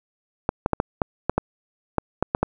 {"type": "clicks", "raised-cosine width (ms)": 1, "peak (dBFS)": -5, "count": 11, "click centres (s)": [0.491, 0.661, 0.733, 0.801, 1.018, 1.296, 1.38, 1.983, 2.226, 2.349, 2.43], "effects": []}